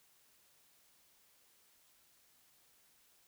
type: silence
effects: white hiss -69 dBFS RMS until 3.27 s